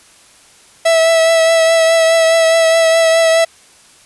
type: tone with vibrato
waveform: 45% pulse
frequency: 655 Hz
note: E5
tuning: 11 cents flat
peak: -8 dBFS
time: 0.85-3.45 s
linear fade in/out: 10 ms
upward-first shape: triangle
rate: 4.8 Hz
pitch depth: 24 cents each way
effects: white hiss -45 dBFS RMS until 4.05 s + resampled to 24000 Hz